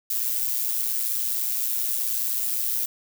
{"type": "noise with amplitude modulation", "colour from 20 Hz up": "violet", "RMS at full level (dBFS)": -23, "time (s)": [0.1, 2.86], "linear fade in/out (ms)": 5, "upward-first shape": "sine", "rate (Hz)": 119, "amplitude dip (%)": 60, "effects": []}